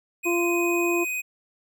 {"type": "tone", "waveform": "square", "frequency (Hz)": 2500, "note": "D#7", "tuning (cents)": 8, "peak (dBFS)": -27, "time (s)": [0.23, 1.22], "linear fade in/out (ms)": 20}
{"type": "harmonic tone", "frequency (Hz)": 345.1, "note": "F4", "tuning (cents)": -21, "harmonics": [1, 2, 3], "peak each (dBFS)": [-22, -33, -32], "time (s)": [0.25, 1.05], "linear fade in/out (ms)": 20}
{"effects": []}